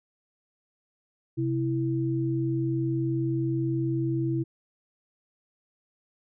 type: tone pair together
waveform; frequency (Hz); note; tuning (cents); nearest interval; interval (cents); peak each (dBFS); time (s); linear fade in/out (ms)
sine; 130.8 / 329.6; C3 / E4; 0 / 0; octave + major third; 1600; -27; 1.37-4.44; 20
effects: none